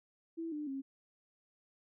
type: tone with pitch steps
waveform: sine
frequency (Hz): 329.6 / 298.8 / 270.8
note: E4 / D4 / C#4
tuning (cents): 0 / +30 / -40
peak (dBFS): -37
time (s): 0.37-0.82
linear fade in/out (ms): 20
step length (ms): 150
effects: none